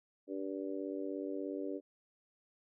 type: harmonic tone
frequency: 96.8 Hz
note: G2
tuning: 21 cents flat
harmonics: 3 / 4 / 5 / 6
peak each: -40 / -42 / -44 / -46 dBFS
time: 0.27-1.81 s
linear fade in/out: 50 ms
effects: none